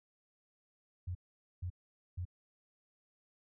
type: tone bursts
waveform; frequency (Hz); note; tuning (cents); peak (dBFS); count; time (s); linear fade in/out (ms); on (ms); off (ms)
sine; 89.4; F2; +41; -36; 3; 1.07-2.253; 10; 81; 470
effects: none